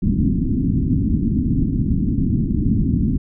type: low-pass noise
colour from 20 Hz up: white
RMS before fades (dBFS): -18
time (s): 0.02-3.18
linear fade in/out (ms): 10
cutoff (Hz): 280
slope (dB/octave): 48
effects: none